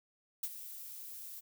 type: noise with ADSR envelope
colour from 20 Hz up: violet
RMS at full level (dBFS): -35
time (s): 0.43-1.41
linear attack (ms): 6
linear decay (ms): 48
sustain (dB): -12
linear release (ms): 23
effects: none